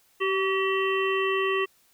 harmonic tone with a mistuned harmonic, 385.6 Hz, G4, 28 cents flat, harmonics 1 / 3 / 5 / 7 / 8, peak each -25 / -29 / -31 / -31 / -37 dBFS, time 0.2-1.66 s, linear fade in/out 20 ms, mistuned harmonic 3, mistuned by -26 cents, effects white hiss -63 dBFS RMS until 1.93 s

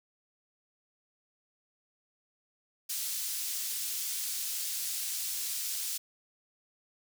pink high-pass noise, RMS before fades -35 dBFS, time 2.89-5.98 s, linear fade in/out 10 ms, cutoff 5300 Hz, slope 12 dB/octave, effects none

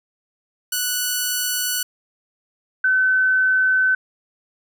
5% pulse / sine tone pair in turn, 1479 / 1520.6 Hz, F#6 / F#6, -1 / +47 cents, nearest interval unison, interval 48 cents, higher second, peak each -9 / -14 dBFS, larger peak first, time 0.72-1.83 / 2.84-3.95 s, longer neither, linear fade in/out 5 ms, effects none

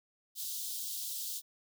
white high-pass noise, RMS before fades -39 dBFS, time 0.35-1.42 s, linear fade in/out 50 ms, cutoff 3300 Hz, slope 48 dB/octave, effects none

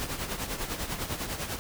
pink noise with tremolo, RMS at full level -31 dBFS, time 0-1.59 s, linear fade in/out 0 ms, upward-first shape triangle, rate 10 Hz, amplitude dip 70%, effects none

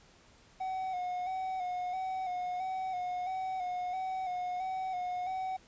triangle tone with vibrato, 738 Hz, F#5, 5 cents flat, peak -31 dBFS, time 0.6-5.57 s, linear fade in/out 10 ms, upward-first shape square, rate 1.5 Hz, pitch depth 36 cents each way, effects pink hiss -61 dBFS RMS until 5.67 s + resampled to 16000 Hz

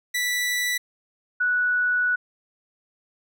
sawtooth / sine tone pair in turn, 1968 / 1474.3 Hz, B6 / F#6, -7 / -7 cents, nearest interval perfect fourth, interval 500 cents, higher first, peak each -19 dBFS, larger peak neither, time 0.14-0.78 / 1.4-2.16 s, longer second, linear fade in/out 10 ms, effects none

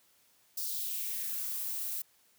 violet noise with high-pass filter sweep, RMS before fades -36 dBFS, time 0.57-2.02 s, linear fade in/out 5 ms, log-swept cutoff 5000 to 480 Hz, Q 2.4, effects white hiss -67 dBFS RMS until 2.38 s + high-pass 60 Hz 12 dB/octave

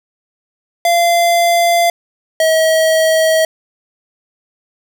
square tone pair in turn, 688 / 639.9 Hz, F5 / D#5, -26 / +48 cents, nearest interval minor second, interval 126 cents, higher first, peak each -10 dBFS, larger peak neither, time 0.85-1.9 / 2.4-3.45 s, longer neither, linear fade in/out 2 ms, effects none

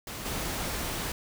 pink noise with level steps, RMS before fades -38 / -33 dBFS, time 0.07-1.12 s, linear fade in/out 2 ms, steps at 0.25 s, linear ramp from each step 10 ms, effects none

